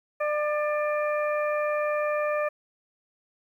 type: harmonic tone with a mistuned harmonic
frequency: 598 Hz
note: D5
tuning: 31 cents sharp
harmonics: 1 / 2 / 3 / 4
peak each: -25 / -31 / -35 / -37 dBFS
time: 0.2-2.49 s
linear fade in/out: 10 ms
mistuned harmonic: 3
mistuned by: -23 cents
effects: 10-bit